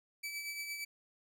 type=tone with tremolo; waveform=sawtooth; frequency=2305 Hz; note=D7; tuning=33 cents flat; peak=-34 dBFS; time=0.23-0.85 s; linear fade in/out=10 ms; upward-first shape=triangle; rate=8.7 Hz; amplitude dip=50%; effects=none